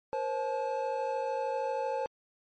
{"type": "tone cluster", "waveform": "triangle", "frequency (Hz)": [480, 533, 864], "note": ["B4", "C5", "A5"], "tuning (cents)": [-49, 32, -32], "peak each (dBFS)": [-35, -31, -32], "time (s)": [0.13, 2.06], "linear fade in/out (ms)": 0, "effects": ["MP3 32 kbps"]}